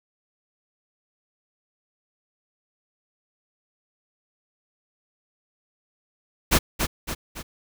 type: noise with echo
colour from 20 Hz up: pink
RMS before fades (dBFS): -17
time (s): 6.51-6.59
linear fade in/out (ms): 20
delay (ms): 280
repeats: 3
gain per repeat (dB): -6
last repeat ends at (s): 7.43
effects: none